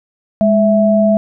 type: tone pair together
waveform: sine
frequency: 207.3 / 658 Hz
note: G#3 / E5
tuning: -3 / -3 cents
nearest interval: octave + minor sixth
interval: 2000 cents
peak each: -11 dBFS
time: 0.41-1.17 s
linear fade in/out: 0 ms
effects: none